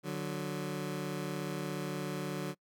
20% pulse tone pair together, 147.75 / 184.5 Hz, D3 / F#3, +11 / -5 cents, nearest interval major third, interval 384 cents, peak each -33 / -33 dBFS, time 0.03-2.55 s, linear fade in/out 50 ms, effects noise-tail reverb RT60 0.1 s tail -26 dB re dry

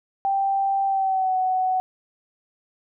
sine tone with pitch glide, 784 to 746 Hz, G5 to F#5, 0 to +14 cents, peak -19 dBFS, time 0.25-1.8 s, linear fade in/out 0 ms, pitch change -86 cents, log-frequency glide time 0.86-1.36 s, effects none

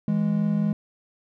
triangle tone pair together, 163.44 / 207.7 Hz, E3 / G#3, -14 / 0 cents, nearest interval major third, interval 414 cents, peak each -23 / -20 dBFS, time 0.08-0.73 s, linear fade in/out 2 ms, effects none

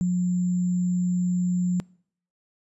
sine tone with sample-and-hold, 178.9 Hz, F3, 42 cents sharp, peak -20 dBFS, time 0.01-1.8 s, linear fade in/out 0 ms, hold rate 7350 Hz, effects noise-tail reverb RT60 0.6 s tail -25 dB re dry + resampled to 24000 Hz

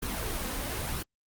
pink noise with flanger, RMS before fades -33 dBFS, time 0.02-1.03 s, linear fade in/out 10 ms, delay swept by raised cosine 0.67 to 3.97 ms, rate 1 Hz, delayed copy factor +0.5, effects Opus 32 kbps

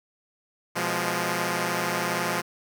5% pulse chord, F diminished, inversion second, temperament equal, 123.47 / 174.61 / 207.7 Hz, Cb3 / F3 / Ab3, 0 / 0 / 0 cents, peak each -21 / -16 / -19 dBFS, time 0.75-2.42 s, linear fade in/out 20 ms, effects none

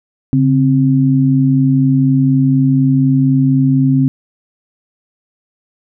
sine tone pair together, 139.8 / 263.9 Hz, C#3 / C4, +15 / +15 cents, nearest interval major seventh, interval 1100 cents, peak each -11 dBFS, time 0.33-4.08 s, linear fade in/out 0 ms, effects none

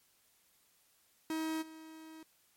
45% pulse tone with level steps, 318.1 Hz, D#4, 38 cents sharp, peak -34 / -49 dBFS, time 1.3-2.23 s, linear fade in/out 2 ms, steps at 1.61 s, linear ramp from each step 20 ms, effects white hiss -70 dBFS RMS until 2.56 s + MP3 64 kbps

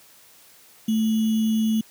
sine tone with sample-and-hold, 220 Hz, A3, in tune, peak -18 dBFS, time 0.88-1.81 s, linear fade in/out 5 ms, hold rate 3150 Hz, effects white hiss -52 dBFS RMS until 1.9 s + high-pass 100 Hz 12 dB/octave

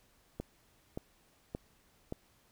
click train, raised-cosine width 2 ms, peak -24 dBFS, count 4, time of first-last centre 0.4-2.124 s, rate 1.74 Hz, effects pink hiss -68 dBFS RMS until 2.51 s

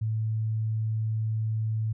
sine tone, 110 Hz, A2, in tune, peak -25 dBFS, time 0.01-1.93 s, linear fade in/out 10 ms, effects none

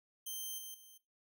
5% pulse tone with level steps, 3130 Hz, G7, 3 cents flat, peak -32 / -37 / -48 dBFS, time 0.26-0.98 s, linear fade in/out 10 ms, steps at 0.58 / 0.74 s, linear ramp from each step 5 ms, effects noise-tail reverb RT60 0.2 s tail -17 dB re dry

